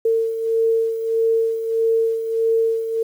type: beating tone pair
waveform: sine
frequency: 452.2 / 453.8 Hz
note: A4 / A#4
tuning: +47 / -47 cents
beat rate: 1.6 Hz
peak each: -17 / -24 dBFS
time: 0.05-3.03 s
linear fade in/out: 5 ms
effects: 8-bit

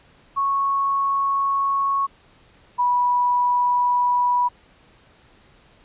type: tone pair in turn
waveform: sine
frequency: 1104 / 979.3 Hz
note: C#6 / B5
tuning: -7 / -15 cents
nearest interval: major second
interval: 208 cents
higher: first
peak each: -18 / -16 dBFS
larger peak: second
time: 0.36-2.07 / 2.78-4.49 s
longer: neither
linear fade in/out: 20 ms
effects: pink hiss -54 dBFS RMS until 5.84 s + resampled to 8000 Hz

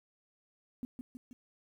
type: tone with echo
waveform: sine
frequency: 249.2 Hz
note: B3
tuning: 16 cents sharp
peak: -35 dBFS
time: 0.83-0.85 s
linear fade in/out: 0 ms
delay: 160 ms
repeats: 3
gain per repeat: -4 dB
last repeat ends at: 1.33 s
effects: 11-bit

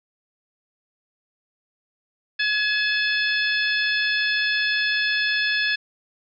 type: harmonic tone with a mistuned harmonic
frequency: 862 Hz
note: A5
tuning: 36 cents flat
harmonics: 2 / 3 / 4 / 5 / 6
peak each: -22 / -26 / -28 / -30 / -32 dBFS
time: 2.39-5.76 s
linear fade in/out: 10 ms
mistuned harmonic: 2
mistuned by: -33 cents
effects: none

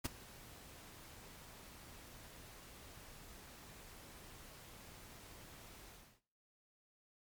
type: noise with ADSR envelope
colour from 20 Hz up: pink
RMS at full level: -36 dBFS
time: 0.04-6.21 s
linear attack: 16 ms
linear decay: 15 ms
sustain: -20 dB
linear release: 330 ms
effects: noise-tail reverb RT60 0.5 s tail -18 dB re dry + MP3 96 kbps

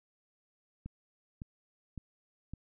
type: click train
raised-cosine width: 5 ms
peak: -29 dBFS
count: 4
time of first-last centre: 0.86-2.536 s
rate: 1.79 Hz
effects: none

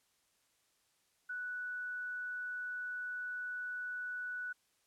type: tone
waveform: sine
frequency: 1480 Hz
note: F#6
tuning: in tune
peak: -38 dBFS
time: 1.29-4.53 s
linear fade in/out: 10 ms
effects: white hiss -75 dBFS RMS until 4.86 s + low-pass 11000 Hz 12 dB/octave

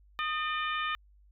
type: harmonic tone with a mistuned harmonic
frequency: 602 Hz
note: D5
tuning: 43 cents sharp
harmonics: 2 / 3 / 4 / 5 / 6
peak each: -32 / -36 / -38 / -40 / -42 dBFS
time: 0.19-0.95 s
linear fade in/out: 0 ms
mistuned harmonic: 2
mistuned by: +49 cents
effects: added 50 Hz sine -57 dBFS peak until 1.31 s

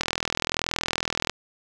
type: click train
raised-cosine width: 0.2 ms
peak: -6 dBFS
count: 54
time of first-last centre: 0.01-1.296 s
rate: 41.2 Hz
effects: none

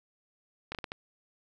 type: slowing click train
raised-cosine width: 0.3 ms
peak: -20 dBFS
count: 5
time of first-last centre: 0.72-0.919 s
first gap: 28 ms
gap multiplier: 1.4
effects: none

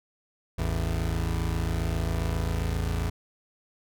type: tone pair together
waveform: 30% pulse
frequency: 55 / 82.41 Hz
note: A1 / E2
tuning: 0 / 0 cents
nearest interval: perfect fifth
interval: 700 cents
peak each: -26 dBFS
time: 0.58-3.1 s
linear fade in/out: 10 ms
effects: none

